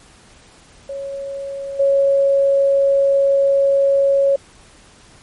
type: tone with level steps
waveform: sine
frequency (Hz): 553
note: C#5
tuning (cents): -4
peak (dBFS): -24 / -11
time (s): 0.89-4.36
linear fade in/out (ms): 5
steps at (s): 1.79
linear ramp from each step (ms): 10
effects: pink hiss -47 dBFS RMS until 5.22 s + MP3 48 kbps